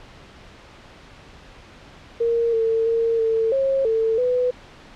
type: tone with pitch steps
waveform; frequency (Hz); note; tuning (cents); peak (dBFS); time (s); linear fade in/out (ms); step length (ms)
sine; 465 / 450.8 / 457.9 / 448.7 / 540 / 447.6 / 498.2; A#4 / A4 / A#4 / A4 / C#5 / A4 / B4; -4 / +42 / -31 / +34 / -45 / +30 / +15; -17; 2.2-4.51; 10; 330
effects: pink hiss -45 dBFS RMS until 4.95 s + low-pass 4000 Hz 12 dB/octave